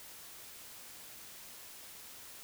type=silence; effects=white hiss -51 dBFS RMS until 2.43 s